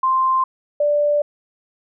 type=tone pair in turn; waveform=sine; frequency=1046.5 / 587.3 Hz; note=C6 / D5; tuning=0 / 0 cents; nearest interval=minor seventh; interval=1000 cents; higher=first; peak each=-14 dBFS; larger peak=neither; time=0.03-0.44 / 0.8-1.22 s; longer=second; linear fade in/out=5 ms; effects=none